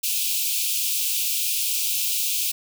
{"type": "high-pass noise", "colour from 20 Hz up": "white", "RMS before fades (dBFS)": -24, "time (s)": [0.03, 2.52], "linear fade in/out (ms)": 10, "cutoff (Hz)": 2400, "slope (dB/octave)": 96, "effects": []}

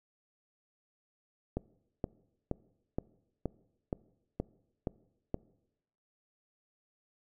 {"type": "click train", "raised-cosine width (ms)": 2, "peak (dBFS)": -19, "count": 9, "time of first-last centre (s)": [1.57, 5.344], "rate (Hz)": 2.12, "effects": ["noise-tail reverb RT60 0.9 s tail -22 dB re dry"]}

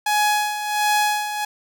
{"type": "tone with tremolo", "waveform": "sawtooth", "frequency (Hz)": 839, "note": "G#5", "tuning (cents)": 17, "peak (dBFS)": -12, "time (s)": [0.06, 1.45], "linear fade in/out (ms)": 5, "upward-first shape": "sine", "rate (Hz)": 1.4, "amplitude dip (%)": 65, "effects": []}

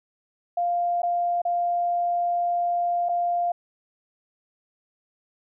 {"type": "tone with dropouts", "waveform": "sine", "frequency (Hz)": 698.5, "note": "F5", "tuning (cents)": 0, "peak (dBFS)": -21, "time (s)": [0.57, 3.52], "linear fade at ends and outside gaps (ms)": 5, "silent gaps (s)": [[1.02, 1.031], [1.418, 1.451], [3.088, 3.092]], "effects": []}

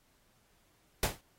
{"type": "noise with exponential decay", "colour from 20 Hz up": "pink", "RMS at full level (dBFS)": -25, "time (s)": [1.03, 1.21], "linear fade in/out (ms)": 2, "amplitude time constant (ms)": 37, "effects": ["pink hiss -70 dBFS RMS until 1.38 s", "AAC 48 kbps"]}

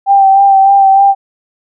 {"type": "tone with vibrato", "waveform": "sine", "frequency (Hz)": 784, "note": "G5", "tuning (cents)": 0, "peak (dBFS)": -3, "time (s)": [0.06, 1.15], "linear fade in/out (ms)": 50, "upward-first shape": "sine", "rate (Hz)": 3.3, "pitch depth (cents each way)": 25, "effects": []}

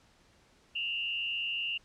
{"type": "tone with frequency modulation", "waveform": "sine", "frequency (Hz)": 2794, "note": "F7", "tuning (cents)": 0, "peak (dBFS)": -31, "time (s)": [0.75, 1.78], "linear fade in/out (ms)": 10, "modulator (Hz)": 144, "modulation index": 0.74, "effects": ["pink hiss -64 dBFS RMS until 1.84 s", "low-pass 7000 Hz 12 dB/octave"]}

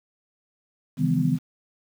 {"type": "tone cluster", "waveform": "sine", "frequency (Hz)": [134.9, 159.8, 173.3, 201.8, 250.8], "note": ["C#3", "D#3", "F3", "G#3", "B3"], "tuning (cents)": [-47, 47, -13, -49, 27], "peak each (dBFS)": [-27, -23, -29, -30, -24], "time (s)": [0.97, 1.39], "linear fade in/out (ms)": 50, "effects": ["8-bit"]}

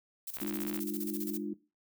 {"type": "noise with tremolo", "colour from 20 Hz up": "violet", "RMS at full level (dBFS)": -39, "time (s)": [0.27, 1.38], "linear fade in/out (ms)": 5, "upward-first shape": "square", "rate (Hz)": 15, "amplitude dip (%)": 75}
{"type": "click train", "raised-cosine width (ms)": 0.3, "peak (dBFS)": -28, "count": 28, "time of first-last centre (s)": [0.37, 0.791], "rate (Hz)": 64.1}
{"type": "chord", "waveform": "sine", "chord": "D diminished", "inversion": "second", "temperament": "equal with one note detuned", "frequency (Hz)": [207.7, 300.7, 349.2], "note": ["Ab3", "D4", "F4"], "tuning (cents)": [0, 41, 0], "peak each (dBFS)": [-38, -37, -40], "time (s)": [0.41, 1.54], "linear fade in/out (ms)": 10}
{"effects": ["noise-tail reverb RT60 0.3 s tail -19 dB re dry"]}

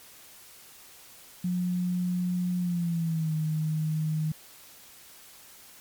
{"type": "tone with pitch glide", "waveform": "sine", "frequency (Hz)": [179.3, 156.09], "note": ["F3", "D#3"], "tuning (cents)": [46, 6], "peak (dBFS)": -25, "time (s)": [1.44, 4.32], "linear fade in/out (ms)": 5, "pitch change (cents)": -240, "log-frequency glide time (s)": [2.58, 3.35], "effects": ["white hiss -51 dBFS RMS until 5.8 s", "MP3 96 kbps"]}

